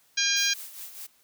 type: harmonic tone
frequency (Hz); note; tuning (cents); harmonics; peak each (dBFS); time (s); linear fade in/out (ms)
807; G#5; -50; 2 / 3 / 4 / 5 / 6 / 7 / 8; -30 / -30 / -30 / -30 / -30 / -30 / -30; 0.17-0.54; 10
type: noise with tremolo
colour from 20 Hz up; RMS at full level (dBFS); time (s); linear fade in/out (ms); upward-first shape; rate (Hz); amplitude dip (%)
blue; -39; 0.36-1.07; 10; sine; 4.9; 60
effects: white hiss -63 dBFS RMS until 1.23 s + high-pass 100 Hz 12 dB/octave